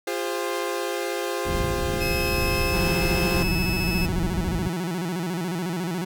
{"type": "chord", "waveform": "sawtooth", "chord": "F minor", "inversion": "none", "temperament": "equal with one note detuned", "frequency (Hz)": [349.2, 405.4, 523.3], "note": ["F4", "Ab4", "C5"], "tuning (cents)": [0, -42, 0], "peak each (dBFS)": -26, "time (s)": [0.07, 3.43], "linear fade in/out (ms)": 5}
{"type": "low-pass noise", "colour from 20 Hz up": "pink", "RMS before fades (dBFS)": -27, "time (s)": [1.45, 4.68], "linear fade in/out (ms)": 10, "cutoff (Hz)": 210, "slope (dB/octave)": 12}
{"type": "tone with pitch glide", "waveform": "30% pulse", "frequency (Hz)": [2576, 2598], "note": ["E7", "E7"], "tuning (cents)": [-41, -26], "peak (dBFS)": -24, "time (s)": [2, 4.07], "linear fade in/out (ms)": 20, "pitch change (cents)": 15, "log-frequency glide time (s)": [2.37, 2.77]}
{"type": "tone with vibrato", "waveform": "30% pulse", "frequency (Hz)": 174.61, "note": "F3", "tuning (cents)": 0, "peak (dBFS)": -23, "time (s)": [2.73, 6.05], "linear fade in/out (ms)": 10, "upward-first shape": "square", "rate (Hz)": 14, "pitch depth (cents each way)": 110}
{"effects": []}